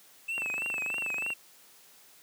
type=tone with vibrato; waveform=triangle; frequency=2637 Hz; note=E7; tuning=in tune; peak=-29 dBFS; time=0.28-1.34 s; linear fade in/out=10 ms; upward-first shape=triangle; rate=3.2 Hz; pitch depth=91 cents each way
type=click train; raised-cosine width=0.5 ms; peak=-24 dBFS; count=24; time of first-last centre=0.38-1.304 s; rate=24.9 Hz
effects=white hiss -57 dBFS RMS until 2.22 s + high-pass 150 Hz 12 dB/octave